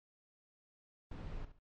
brown noise with echo, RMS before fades -43 dBFS, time 1.11-1.45 s, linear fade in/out 5 ms, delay 70 ms, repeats 2, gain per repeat -12 dB, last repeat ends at 1.59 s, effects low-pass 4000 Hz 12 dB/octave + MP3 48 kbps

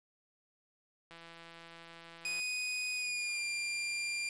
click train, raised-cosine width 0.3 ms, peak -36 dBFS, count 216, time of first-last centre 1.11-2.397 s, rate 167 Hz
sawtooth tone with pitch glide, 2489 to 2388 Hz, D#7 to D7, 0 to +28 cents, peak -31 dBFS, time 2.25-4.29 s, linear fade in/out 2 ms, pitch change -72 cents, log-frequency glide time 2.94-3.44 s
effects resampled to 22050 Hz + 9-bit

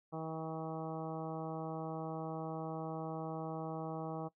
harmonic tone, 160 Hz, D#3, 49 cents sharp, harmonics 1 / 2 / 3 / 4 / 5 / 6 / 7 / 8, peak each -43 / -45 / -46 / -47 / -46 / -54 / -50 / -57 dBFS, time 0.12-4.29 s, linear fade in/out 20 ms, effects noise-tail reverb RT60 0.1 s tail -20 dB re dry

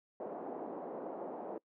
white band-pass noise, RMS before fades -43 dBFS, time 0.2-1.58 s, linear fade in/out 2 ms, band 240 to 730 Hz, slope 24 dB/octave, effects noise-tail reverb RT60 0.1 s tail -23 dB re dry

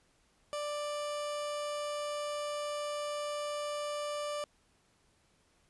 30% pulse tone, 589 Hz, D5, 5 cents sharp, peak -32 dBFS, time 0.53-4.44 s, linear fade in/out 0 ms, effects pink hiss -70 dBFS RMS until 5.69 s + resampled to 24000 Hz

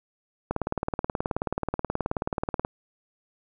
click train, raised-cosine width 1 ms, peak -12 dBFS, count 41, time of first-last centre 0.51-2.649 s, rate 18.7 Hz, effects none

